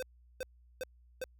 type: tone bursts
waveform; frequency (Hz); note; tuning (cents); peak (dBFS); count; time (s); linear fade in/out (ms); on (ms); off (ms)
square; 514; C5; -31; -36; 4; 0-1.24; 0; 25; 380
effects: added 60 Hz sine -59 dBFS peak until 1.39 s